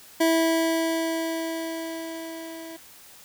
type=tone with level ramp; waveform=25% pulse; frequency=327.2 Hz; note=E4; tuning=13 cents flat; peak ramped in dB=-14 to -34 dBFS; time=0.2-2.77 s; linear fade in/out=10 ms; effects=white hiss -49 dBFS RMS until 3.24 s